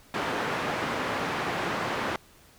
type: band-pass noise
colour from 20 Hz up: white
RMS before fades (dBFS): -30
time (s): 0.14-2.16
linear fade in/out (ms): 2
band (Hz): 110 to 1500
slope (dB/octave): 12
effects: pink hiss -56 dBFS RMS until 2.58 s